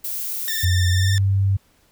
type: noise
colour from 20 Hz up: violet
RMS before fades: -27 dBFS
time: 0.04-0.65 s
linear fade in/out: 5 ms
type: tone with vibrato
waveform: 15% pulse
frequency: 1800 Hz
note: A6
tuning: 39 cents sharp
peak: -18 dBFS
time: 0.48-1.18 s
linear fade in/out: 0 ms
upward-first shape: sine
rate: 20 Hz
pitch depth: 44 cents each way
type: tone with pitch glide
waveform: sine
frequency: 89.7 to 97.82 Hz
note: F2 to G2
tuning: +47 to -3 cents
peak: -15 dBFS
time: 0.63-1.57 s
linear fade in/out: 10 ms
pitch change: +150 cents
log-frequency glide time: 0.9-1.13 s
effects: pink hiss -59 dBFS RMS until 1.91 s